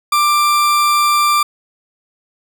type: tone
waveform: 40% pulse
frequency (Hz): 1182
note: D6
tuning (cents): +11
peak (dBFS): -10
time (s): 0.12-1.43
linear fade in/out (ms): 5
effects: none

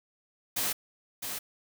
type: noise with echo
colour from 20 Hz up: white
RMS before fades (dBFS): -30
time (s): 0.56-0.73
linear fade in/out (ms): 10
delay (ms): 660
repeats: 1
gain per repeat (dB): -6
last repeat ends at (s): 1.39
effects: none

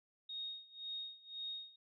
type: tone with tremolo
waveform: sine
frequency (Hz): 3729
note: A#7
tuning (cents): 0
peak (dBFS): -40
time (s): 0.29-1.76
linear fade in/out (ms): 5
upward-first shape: sine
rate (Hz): 1.9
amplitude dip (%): 90
effects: none

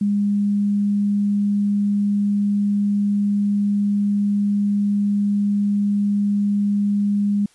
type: tone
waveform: sine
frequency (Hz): 203.6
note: G#3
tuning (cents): -34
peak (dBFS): -16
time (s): 0.01-7.46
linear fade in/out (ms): 5
effects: white hiss -56 dBFS RMS until 7.54 s + resampled to 24000 Hz

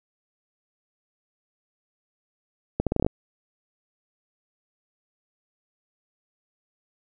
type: accelerating click train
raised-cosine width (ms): 2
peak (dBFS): -9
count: 8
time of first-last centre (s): 2.8-3.065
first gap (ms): 67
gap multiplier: 0.8
effects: none

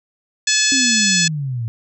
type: harmonic tone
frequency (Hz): 860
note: A5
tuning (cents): -40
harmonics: 2 / 3 / 4 / 5 / 6 / 7 / 8 / 9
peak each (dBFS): -22 / -22 / -22 / -22 / -22 / -22 / -22 / -22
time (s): 0.47-1.28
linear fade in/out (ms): 5
type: exponential sweep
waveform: sine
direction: down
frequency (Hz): 277.2 to 110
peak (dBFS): -20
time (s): 0.72-1.68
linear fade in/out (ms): 0
effects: none

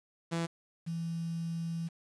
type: tone pair in turn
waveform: sawtooth / sine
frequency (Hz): 167.2 / 166.53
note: E3 / E3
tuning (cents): +25 / +18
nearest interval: unison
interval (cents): 7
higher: first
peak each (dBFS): -27 / -33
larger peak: first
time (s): 0.31-0.47 / 0.86-1.89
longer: second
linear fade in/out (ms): 20
effects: resampled to 22050 Hz + 9-bit

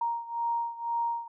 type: beating tone pair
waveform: sine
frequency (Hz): 934 / 936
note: A#5 / A#5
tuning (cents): +3 / +7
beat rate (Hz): 2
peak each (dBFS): -30 / -33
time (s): 0.01-1.28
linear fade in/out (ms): 5
effects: none

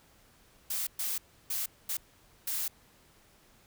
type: noise bursts at uneven times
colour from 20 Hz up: blue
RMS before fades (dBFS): -33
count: 5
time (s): 0.7-0.87 / 0.99-1.18 / 1.5-1.66 / 1.89-1.97 / 2.47-2.68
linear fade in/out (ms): 5
effects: pink hiss -62 dBFS RMS until 3.66 s

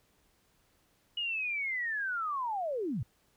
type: linear sweep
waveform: sine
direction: down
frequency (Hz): 2911 to 92.5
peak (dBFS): -31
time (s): 1.17-3.03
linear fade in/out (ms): 5
effects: pink hiss -70 dBFS RMS until 3.36 s

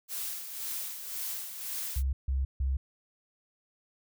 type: noise with tremolo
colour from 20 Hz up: blue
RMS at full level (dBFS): -35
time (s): 0.08-2.03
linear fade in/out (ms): 50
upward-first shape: sine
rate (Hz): 1.9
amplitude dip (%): 55
type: tone bursts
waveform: sine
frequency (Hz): 66.7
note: C2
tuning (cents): +34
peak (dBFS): -26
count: 3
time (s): 1.96-2.77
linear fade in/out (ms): 5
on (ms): 170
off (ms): 150
effects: none

